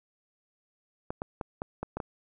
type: clicks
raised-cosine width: 1 ms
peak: -19 dBFS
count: 7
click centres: 1.105 / 1.219 / 1.412 / 1.619 / 1.83 / 1.97 / 2.002 s
effects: none